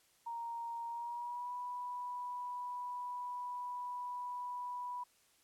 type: tone with pitch glide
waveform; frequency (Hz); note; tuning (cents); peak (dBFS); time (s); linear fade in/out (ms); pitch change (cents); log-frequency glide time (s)
sine; 932.3 to 983.8; A#5 to B5; 0 to -7; -39; 0.26-5.04; 10; +93; 0.88-1.52
effects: white hiss -70 dBFS RMS until 5.43 s + low-pass 12000 Hz 12 dB/octave